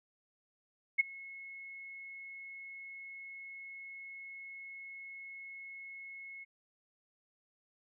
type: tone with ADSR envelope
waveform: sine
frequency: 2180 Hz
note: C#7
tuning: 29 cents flat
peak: -21 dBFS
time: 0.98-6.45 s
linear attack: 20 ms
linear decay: 16 ms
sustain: -24 dB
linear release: 22 ms
effects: none